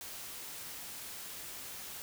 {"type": "noise", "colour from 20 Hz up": "white", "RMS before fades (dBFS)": -45, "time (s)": [0.01, 2.02], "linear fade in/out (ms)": 0, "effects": []}